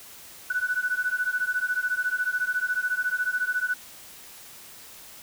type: beating tone pair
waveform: sine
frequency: 1480 / 1494 Hz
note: F#6 / F#6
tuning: 0 / +16 cents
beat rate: 14 Hz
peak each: -27 dBFS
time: 0.5-3.74 s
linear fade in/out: 5 ms
effects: white hiss -46 dBFS RMS until 5.22 s